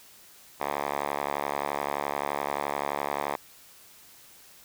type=tone with band-pass filter; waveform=5% pulse; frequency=71.6 Hz; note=D2; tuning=43 cents flat; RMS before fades=-31 dBFS; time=0.6-3.36 s; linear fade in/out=5 ms; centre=1100 Hz; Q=1.4; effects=white hiss -53 dBFS RMS until 4.64 s